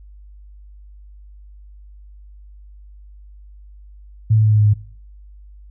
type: tone with pitch steps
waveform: sine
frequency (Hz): 109.6 / 108.53 / 107.47 / 106.42 / 105.38 / 104.35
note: A2 / A2 / A2 / G#2 / G#2 / G#2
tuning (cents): -6 / -23 / -40 / +43 / +26 / +9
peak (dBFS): -10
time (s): 4.3-4.738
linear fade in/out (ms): 10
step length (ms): 73
effects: noise-tail reverb RT60 0.5 s tail -20 dB re dry + added 50 Hz sine -39 dBFS peak until 5.7 s